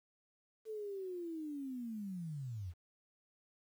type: linear sweep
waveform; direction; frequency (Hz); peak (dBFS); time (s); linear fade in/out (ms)
sine; down; 445.3 to 79.7; -40; 0.65-2.74; 50
effects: 11-bit